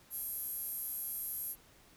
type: tone with high-pass filter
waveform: 5% pulse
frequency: 830.6 Hz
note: G#5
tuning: in tune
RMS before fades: -40 dBFS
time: 0.1-1.56 s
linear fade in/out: 50 ms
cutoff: 12000 Hz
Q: 5.3
effects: pink hiss -62 dBFS RMS until 1.96 s